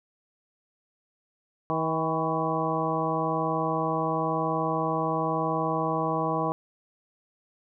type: harmonic tone with a mistuned harmonic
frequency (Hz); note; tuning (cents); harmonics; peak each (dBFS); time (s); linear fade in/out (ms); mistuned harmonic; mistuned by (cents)
160; D#3; +49; 1 / 2 / 3 / 4 / 5 / 6 / 7; -32 / -32 / -32 / -32 / -32 / -32 / -32; 1.7-6.52; 0; 6; +69
effects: none